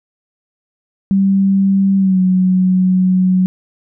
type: tone with pitch glide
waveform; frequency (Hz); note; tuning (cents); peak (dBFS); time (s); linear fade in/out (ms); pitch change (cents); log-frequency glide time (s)
sine; 194.8 to 184.93; G3 to F#3; -11 to -1; -9; 1.11-3.46; 0; -90; 1.97-2.2
effects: none